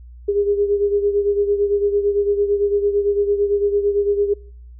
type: beating tone pair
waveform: sine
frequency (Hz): 405 / 413.9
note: G#4 / G#4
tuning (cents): -43 / -6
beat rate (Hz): 8.9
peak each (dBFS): -16 / -22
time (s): 0.28-4.34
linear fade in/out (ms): 10
effects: noise-tail reverb RT60 0.6 s tail -26 dB re dry + added 60 Hz sine -37 dBFS peak until 4.79 s